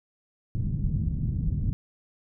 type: low-pass noise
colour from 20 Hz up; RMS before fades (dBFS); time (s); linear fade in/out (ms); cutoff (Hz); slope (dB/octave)
white; -27; 0.55-1.73; 0; 160; 24
effects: none